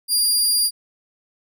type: tone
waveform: 20% pulse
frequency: 4805 Hz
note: D8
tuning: 39 cents sharp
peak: -10 dBFS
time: 0.08-0.71 s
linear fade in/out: 50 ms
effects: none